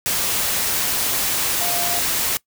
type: tone in noise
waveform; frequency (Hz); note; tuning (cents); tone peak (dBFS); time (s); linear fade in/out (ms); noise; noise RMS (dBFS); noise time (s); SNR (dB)
sine; 698.5; F5; 0; -27; 1.61-1.99; 0; white; -21; 0.06-2.37; -9
effects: noise-tail reverb RT60 0.1 s tail -22 dB re dry